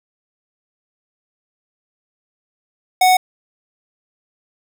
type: tone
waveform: square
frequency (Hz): 740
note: F#5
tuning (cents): 0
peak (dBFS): -10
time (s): 3.01-3.17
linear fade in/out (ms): 5
effects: none